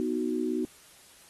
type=chord; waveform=sine; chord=B major; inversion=none; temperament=equal with one note detuned; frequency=246.9 / 312.2 / 370 Hz; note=B3 / D#4 / F#4; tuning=0 / +6 / 0 cents; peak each=-31 dBFS; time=0-0.65 s; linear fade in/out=0 ms; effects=white hiss -55 dBFS RMS until 1.29 s + AAC 32 kbps